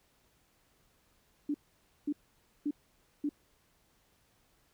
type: tone bursts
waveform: sine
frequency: 292.5 Hz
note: D4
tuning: 7 cents flat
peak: -29 dBFS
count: 4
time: 1.49-3.292 s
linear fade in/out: 5 ms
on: 53 ms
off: 530 ms
effects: pink hiss -70 dBFS RMS until 4.73 s